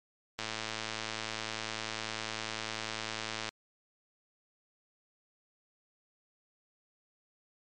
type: click train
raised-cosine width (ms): 0.2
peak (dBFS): -18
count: 342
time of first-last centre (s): 0.39-3.49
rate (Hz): 110
effects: MP3 64 kbps